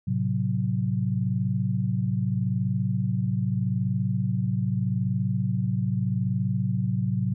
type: chord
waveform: sine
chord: F# diminished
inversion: first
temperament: equal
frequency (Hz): 110 / 130.81 / 185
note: A2 / C3 / F#3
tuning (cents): 0 / 0 / 0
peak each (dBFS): -27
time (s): 0.07-7.34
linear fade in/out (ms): 10
effects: none